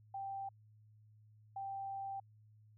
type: tone bursts at uneven times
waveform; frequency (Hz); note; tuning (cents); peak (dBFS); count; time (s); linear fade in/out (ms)
sine; 784; G5; 0; -40; 2; 0.14-0.49 / 1.56-2.2; 5
effects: added 107 Hz sine -61 dBFS peak until 2.77 s